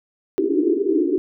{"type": "band-pass noise", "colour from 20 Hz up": "white", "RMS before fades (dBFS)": -19, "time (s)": [0.38, 1.18], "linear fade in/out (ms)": 0, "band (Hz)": [280, 410], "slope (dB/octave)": 96, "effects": []}